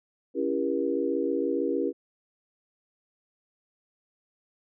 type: chord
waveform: sine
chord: C# diminished seventh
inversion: none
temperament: just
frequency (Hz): 277.2 / 332.6 / 399.1 / 479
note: C#4 / E4 / G4 / Bb4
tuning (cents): 0 / +16 / +31 / +47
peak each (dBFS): -30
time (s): 0.34-1.93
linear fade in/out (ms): 50
effects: none